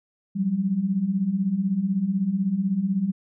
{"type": "beating tone pair", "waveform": "sine", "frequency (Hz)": [180, 196], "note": ["F#3", "G3"], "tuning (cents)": [-47, 0], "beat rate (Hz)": 16, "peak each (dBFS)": [-27, -22], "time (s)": [0.35, 3.12], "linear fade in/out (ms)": 20, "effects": []}